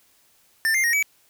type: tone with pitch steps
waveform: square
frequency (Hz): 1789 / 2103 / 1870 / 2284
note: A6 / C7 / A#6 / D7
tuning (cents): +28 / +8 / +5 / -49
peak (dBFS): -19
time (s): 0.65-1.026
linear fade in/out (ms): 0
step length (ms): 94
effects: white hiss -60 dBFS RMS until 1.29 s